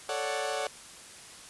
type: chord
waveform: sawtooth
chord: D major seventh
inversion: second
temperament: equal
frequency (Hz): 440 / 554.4 / 587.3 / 740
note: A4 / C#5 / D5 / F#5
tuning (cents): 0 / 0 / 0 / 0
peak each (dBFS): -33 / -32 / -32 / -31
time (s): 0.09-0.67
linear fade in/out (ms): 2
effects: white hiss -48 dBFS RMS until 1.49 s + resampled to 24000 Hz